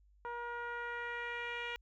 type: tone with low-pass filter sweep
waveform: 10% pulse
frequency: 476.2 Hz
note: A#4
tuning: 37 cents sharp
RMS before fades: -41 dBFS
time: 0.25-1.76 s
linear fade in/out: 0 ms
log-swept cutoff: 1100 to 2800 Hz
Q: 2
effects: added 50 Hz sine -63 dBFS peak until 1.81 s